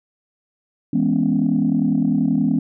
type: chord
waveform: sine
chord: C# minor seventh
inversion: first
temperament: equal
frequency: 164.81 / 207.7 / 246.9 / 277.2 Hz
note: E3 / G#3 / B3 / C#4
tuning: 0 / 0 / 0 / 0 cents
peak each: -22 / -20 / -19 / -20 dBFS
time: 0.93-2.59 s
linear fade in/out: 5 ms
effects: tanh soft clip ceiling -8 dBFS